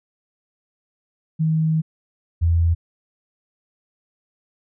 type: tone pair in turn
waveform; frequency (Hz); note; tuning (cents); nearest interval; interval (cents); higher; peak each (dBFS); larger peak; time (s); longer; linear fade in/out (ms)
sine; 158.7 / 83.9; D#3 / E2; +35 / +31; major seventh; 1104; first; -16 / -14; second; 1.39-1.82 / 2.41-2.75; first; 20
effects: none